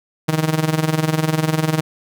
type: tone with tremolo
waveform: sawtooth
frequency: 157.1 Hz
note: D#3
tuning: 17 cents sharp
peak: -9 dBFS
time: 0.28-1.81 s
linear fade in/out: 10 ms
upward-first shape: sine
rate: 20 Hz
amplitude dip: 80%
effects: none